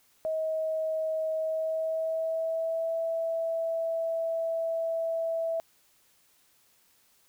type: tone with pitch glide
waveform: sine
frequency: 635 to 657.8 Hz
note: D#5 to E5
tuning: +35 to -4 cents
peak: -27 dBFS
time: 0.25-5.6 s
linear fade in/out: 0 ms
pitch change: +61 cents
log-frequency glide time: 1.36-2.95 s
effects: white hiss -65 dBFS RMS until 7.28 s